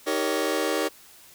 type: chord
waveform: sawtooth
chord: Eb dominant seventh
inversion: none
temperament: just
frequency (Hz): 311.1 / 388.9 / 466.7 / 560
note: Eb4 / G4 / Bb4 / Db5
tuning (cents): 0 / -14 / +2 / +18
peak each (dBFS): -25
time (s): 0.06-0.89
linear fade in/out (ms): 20
effects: white hiss -51 dBFS RMS until 1.34 s